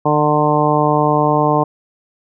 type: harmonic tone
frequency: 149.9 Hz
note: D3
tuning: 36 cents sharp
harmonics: 1 / 2 / 3 / 4 / 5 / 6 / 7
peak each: -19 / -19 / -19 / -19 / -19 / -19 / -19 dBFS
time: 0.05-1.64 s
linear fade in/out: 10 ms
effects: none